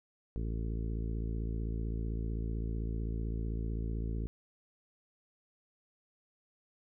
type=harmonic tone; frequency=55.7 Hz; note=A1; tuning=22 cents sharp; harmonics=1 / 2 / 3 / 4 / 5 / 6 / 7 / 8; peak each=-34 / -40 / -44 / -46 / -48 / -50 / -51 / -52 dBFS; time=0.36-4.27 s; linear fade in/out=0 ms; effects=none

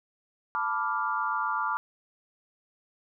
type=chord; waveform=sine; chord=B half-diminished seventh; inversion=third; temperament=equal; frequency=880 / 987.8 / 1174.7 / 1396.9 Hz; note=A5 / B5 / D6 / F6; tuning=0 / 0 / 0 / 0 cents; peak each=-33 / -33 / -30 / -32 dBFS; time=0.55-1.77 s; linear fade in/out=0 ms; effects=none

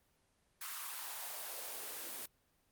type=noise with high-pass filter sweep; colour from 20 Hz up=white; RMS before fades=-44 dBFS; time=0.61-2.26 s; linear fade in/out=5 ms; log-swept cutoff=1300 to 300 Hz; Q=2; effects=pink hiss -75 dBFS RMS until 2.71 s + Opus 24 kbps

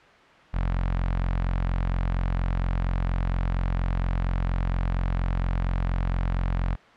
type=tone with notch filter; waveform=sawtooth; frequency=44.28 Hz; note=F1; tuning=25 cents sharp; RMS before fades=-25 dBFS; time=0.53-6.76 s; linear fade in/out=20 ms; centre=370 Hz; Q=0.79; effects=white hiss -51 dBFS RMS until 6.96 s + low-pass 2000 Hz 12 dB/octave

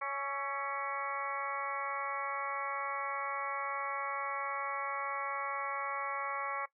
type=harmonic tone with a mistuned harmonic; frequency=278.8 Hz; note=C#4; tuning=10 cents sharp; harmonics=2 / 3 / 4 / 5 / 6 / 7 / 8; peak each=-44 / -43 / -37 / -43 / -48 / -45 / -43 dBFS; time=0.01-6.66 s; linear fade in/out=10 ms; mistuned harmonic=5; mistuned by=-57 cents; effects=noise-tail reverb RT60 0.1 s tail -18 dB re dry

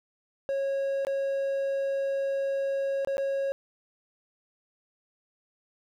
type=tone with dropouts; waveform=triangle; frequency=548 Hz; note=C#5; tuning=20 cents flat; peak=-24 dBFS; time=0.49-3.52 s; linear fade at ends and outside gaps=0 ms; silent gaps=1.049-1.069 / 3.048-3.073 / 3.17-3.181 s; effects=none

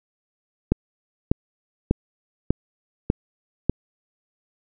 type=click train; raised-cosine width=3 ms; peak=-4 dBFS; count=6; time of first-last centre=0.72-3.696 s; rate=1.68 Hz; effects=none

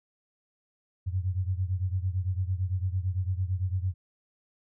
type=beating tone pair; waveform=sine; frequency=90.1 / 99 Hz; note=F#2 / G2; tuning=-45 / +18 cents; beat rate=8.9 Hz; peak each=-28 / -31 dBFS; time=1.06-3.94 s; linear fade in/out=20 ms; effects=none

